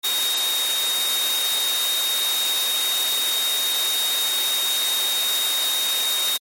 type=tone in noise; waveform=sine; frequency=3729 Hz; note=A#7; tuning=in tune; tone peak=-21 dBFS; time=0.03-6.38 s; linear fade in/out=20 ms; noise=white; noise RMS=-25 dBFS; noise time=0.03-6.38 s; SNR=+1 dB; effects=high-pass 400 Hz 12 dB/octave + MP3 64 kbps